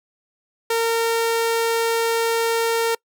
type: tone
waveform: sawtooth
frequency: 458.6 Hz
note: A#4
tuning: 28 cents flat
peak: -14 dBFS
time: 0.7-2.95 s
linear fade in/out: 5 ms
effects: noise-tail reverb RT60 0.1 s tail -25 dB re dry